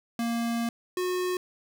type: tone pair in turn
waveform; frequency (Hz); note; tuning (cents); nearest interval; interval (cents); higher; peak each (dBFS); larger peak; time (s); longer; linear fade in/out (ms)
square; 233.1 / 363.5; A#3 / F#4; 0 / -31; minor sixth; 769; second; -27; neither; 0.19-0.69 / 0.97-1.37; first; 2
effects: none